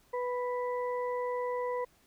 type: harmonic tone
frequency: 493.9 Hz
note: B4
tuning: in tune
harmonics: 1 / 2 / 4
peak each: -32 / -36 / -46 dBFS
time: 0.13-1.85 s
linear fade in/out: 10 ms
effects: pink hiss -66 dBFS RMS until 2.06 s